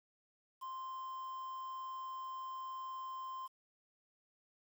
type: tone with quantisation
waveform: triangle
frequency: 1046.5 Hz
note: C6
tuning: in tune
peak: -40 dBFS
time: 0.61-3.48 s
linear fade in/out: 20 ms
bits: 10
effects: none